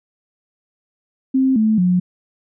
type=tone with pitch steps; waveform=sine; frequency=263.7 / 217.9 / 180.11 Hz; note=C4 / A3 / F#3; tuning=+14 / -17 / -46 cents; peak=-12 dBFS; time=1.34-2 s; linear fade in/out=10 ms; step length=220 ms; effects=none